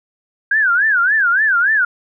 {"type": "tone with vibrato", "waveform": "sine", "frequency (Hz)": 1568, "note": "G6", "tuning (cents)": 0, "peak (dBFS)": -11, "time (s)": [0.51, 1.85], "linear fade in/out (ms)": 5, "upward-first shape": "sine", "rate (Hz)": 3.5, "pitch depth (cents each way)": 220, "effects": []}